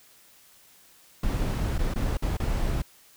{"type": "noise with dropouts", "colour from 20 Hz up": "brown", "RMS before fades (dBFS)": -26, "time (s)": [1.23, 2.82], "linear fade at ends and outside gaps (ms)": 5, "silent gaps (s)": [[1.782, 1.789], [1.94, 1.958], [2.172, 2.222], [2.37, 2.399]], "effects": ["white hiss -56 dBFS RMS until 3.16 s"]}